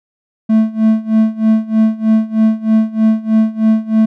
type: tone with tremolo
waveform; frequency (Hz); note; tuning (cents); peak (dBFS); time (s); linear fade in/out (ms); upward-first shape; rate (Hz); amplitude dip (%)
triangle; 220; A3; 0; -4; 0.49-4.06; 10; sine; 3.2; 90
effects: none